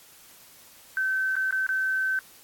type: tone with dropouts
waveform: sine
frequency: 1538 Hz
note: G6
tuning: 33 cents flat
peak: -23 dBFS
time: 0.97-2.19 s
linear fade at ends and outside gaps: 1 ms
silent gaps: 1.355-1.365 / 1.509-1.525 / 1.666-1.69 s
effects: white hiss -52 dBFS RMS until 2.43 s + AAC 64 kbps